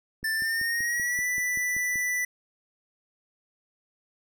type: click train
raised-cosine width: 3 ms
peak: -31 dBFS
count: 10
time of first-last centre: 0.23-1.957 s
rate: 5.21 Hz
type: tone with pitch glide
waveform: square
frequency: 1773 to 1978.7 Hz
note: A6 to B6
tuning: +13 to +3 cents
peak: -26 dBFS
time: 0.24-2.25 s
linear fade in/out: 5 ms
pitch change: +190 cents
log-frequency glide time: 0.35-1.25 s
effects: none